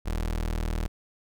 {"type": "tone", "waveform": "30% pulse", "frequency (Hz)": 39.83, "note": "D#1", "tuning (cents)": 41, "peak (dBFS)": -24, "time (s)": [0.05, 0.88], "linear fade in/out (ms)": 20, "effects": []}